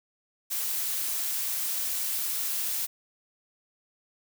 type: noise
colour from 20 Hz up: blue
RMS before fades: -30 dBFS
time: 0.5-2.87 s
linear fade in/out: 20 ms
effects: none